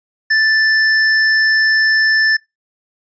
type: tone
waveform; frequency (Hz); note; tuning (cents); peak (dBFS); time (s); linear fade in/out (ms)
square; 1760; A6; 0; -11; 0.3-2.37; 10
effects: noise-tail reverb RT60 0.2 s tail -24 dB re dry + resampled to 16000 Hz